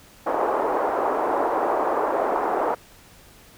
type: band-pass noise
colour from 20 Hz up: white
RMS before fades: -23 dBFS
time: 0.26-2.75 s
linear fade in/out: 10 ms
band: 340 to 1000 Hz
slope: 24 dB/octave
effects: pink hiss -50 dBFS RMS until 3.57 s